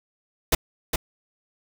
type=noise with echo; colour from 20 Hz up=pink; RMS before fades=-18 dBFS; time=0.52-0.55 s; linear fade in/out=5 ms; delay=410 ms; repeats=1; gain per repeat=-5 dB; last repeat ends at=0.96 s; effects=none